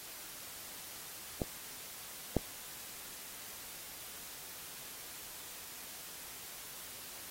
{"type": "clicks", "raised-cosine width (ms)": 2, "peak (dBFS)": [-19, -14], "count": 2, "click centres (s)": [1.418, 2.367], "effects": ["white hiss -48 dBFS RMS until 7.3 s", "AAC 48 kbps"]}